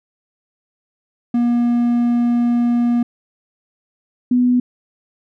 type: tone pair in turn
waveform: triangle / sine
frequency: 239 / 247.3 Hz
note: A#3 / B3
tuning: +43 / +3 cents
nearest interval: minor second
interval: 60 cents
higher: second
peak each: -11 / -11 dBFS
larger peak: neither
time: 1.34-3.03 / 4.31-4.6 s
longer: first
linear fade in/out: 5 ms
effects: none